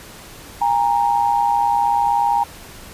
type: tone pair together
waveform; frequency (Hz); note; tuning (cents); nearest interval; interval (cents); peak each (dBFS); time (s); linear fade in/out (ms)
sine; 811.9 / 932.3; G#5 / A#5; -39 / 0; major second; 239; -17; 0.61-2.44; 10
effects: pink hiss -39 dBFS RMS until 2.93 s + resampled to 32000 Hz